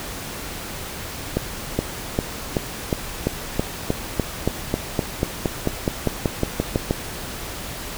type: accelerating click train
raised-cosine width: 2 ms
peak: -5 dBFS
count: 22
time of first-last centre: 1.37-6.909 s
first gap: 420 ms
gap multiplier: 0.95
effects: pink hiss -32 dBFS RMS until 7.97 s